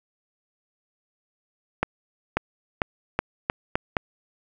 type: accelerating click train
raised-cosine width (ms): 0.5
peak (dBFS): -6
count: 7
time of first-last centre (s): 1.83-3.968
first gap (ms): 540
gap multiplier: 0.83
effects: none